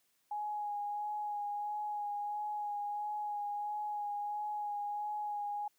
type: tone with vibrato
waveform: sine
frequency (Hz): 830.6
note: G#5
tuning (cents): 0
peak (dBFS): -35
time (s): 0.31-5.68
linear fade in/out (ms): 5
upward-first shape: sine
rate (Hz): 1.5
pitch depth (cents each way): 18
effects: white hiss -75 dBFS RMS until 5.78 s + high-pass 100 Hz 12 dB/octave